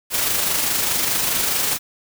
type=noise with amplitude modulation; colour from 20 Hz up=white; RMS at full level=-19 dBFS; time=0.1-1.79 s; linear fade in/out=50 ms; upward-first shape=sine; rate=24.8 Hz; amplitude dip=35%; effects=none